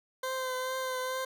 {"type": "tone with vibrato", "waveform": "20% pulse", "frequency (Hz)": 516, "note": "C5", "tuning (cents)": -24, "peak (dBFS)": -27, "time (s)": [0.23, 1.25], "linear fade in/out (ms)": 5, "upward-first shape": "triangle", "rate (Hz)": 2.3, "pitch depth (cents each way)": 24, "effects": []}